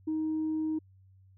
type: tone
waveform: sine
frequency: 313.4 Hz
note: D#4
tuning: 13 cents sharp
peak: -27 dBFS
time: 0.07-0.79 s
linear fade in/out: 10 ms
effects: tanh soft clip ceiling -25 dBFS + added 95 Hz sine -56 dBFS peak until 1.37 s